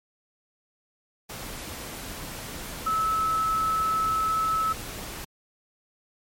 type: tone in noise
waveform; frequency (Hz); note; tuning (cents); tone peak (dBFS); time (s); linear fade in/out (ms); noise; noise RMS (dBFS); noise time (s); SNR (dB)
sine; 1301; E6; -23; -22; 2.86-4.73; 10; pink; -37; 1.29-5.25; +12
effects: MP3 64 kbps